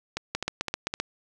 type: two click trains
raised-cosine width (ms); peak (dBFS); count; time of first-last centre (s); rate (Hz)
0.2; -10 / -12; 6 / 4; 0.35-1 / 0.17-0.939; 7.69 / 3.9
effects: none